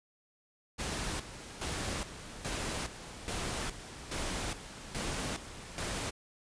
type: noise with tremolo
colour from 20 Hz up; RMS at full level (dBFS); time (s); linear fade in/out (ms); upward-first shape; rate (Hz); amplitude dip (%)
pink; -36; 0.78-6.11; 20; square; 1.2; 70
effects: resampled to 22050 Hz